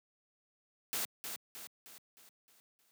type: noise with echo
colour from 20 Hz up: white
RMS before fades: -36 dBFS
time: 0.93-1.05 s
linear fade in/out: 0 ms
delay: 310 ms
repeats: 6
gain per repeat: -6 dB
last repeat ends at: 2.91 s
effects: high-pass 150 Hz 12 dB/octave